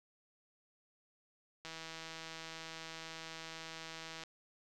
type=click train; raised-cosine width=0.2 ms; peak=-29 dBFS; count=420; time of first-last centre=1.65-4.236 s; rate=162 Hz; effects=none